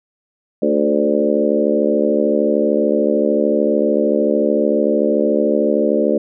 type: harmonic tone with a mistuned harmonic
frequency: 73.42 Hz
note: D2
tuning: in tune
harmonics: 3 / 4 / 5 / 6 / 7 / 8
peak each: -20 / -20 / -20 / -20 / -20 / -20 dBFS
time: 0.62-6.18 s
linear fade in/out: 5 ms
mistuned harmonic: 7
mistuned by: +19 cents
effects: none